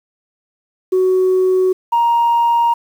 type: tone pair in turn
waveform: sine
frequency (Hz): 372.2 / 937.9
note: F#4 / A#5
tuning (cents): +10 / +10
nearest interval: octave + major third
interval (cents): 1600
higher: second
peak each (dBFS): -9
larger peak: neither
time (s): 0.92-1.73 / 1.92-2.74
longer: second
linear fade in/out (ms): 10
effects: tanh soft clip ceiling -8 dBFS + 7-bit